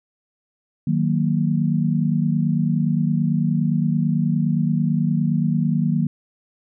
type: chord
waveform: sine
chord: D# minor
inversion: none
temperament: equal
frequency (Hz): 155.56 / 185 / 233.1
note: D#3 / F#3 / A#3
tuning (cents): 0 / 0 / 0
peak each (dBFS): -20 / -22 / -22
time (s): 0.87-6.07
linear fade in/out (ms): 5
effects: none